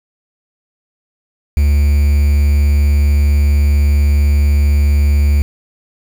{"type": "tone with quantisation", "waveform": "triangle", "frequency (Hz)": 72.2, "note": "D2", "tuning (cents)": -29, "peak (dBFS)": -6, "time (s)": [1.57, 5.42], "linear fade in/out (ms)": 0, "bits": 5, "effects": []}